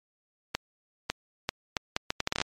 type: accelerating click train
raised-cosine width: 0.2 ms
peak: -9 dBFS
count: 13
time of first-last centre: 0.55-2.415 s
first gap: 550 ms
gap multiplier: 0.71
effects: MP3 64 kbps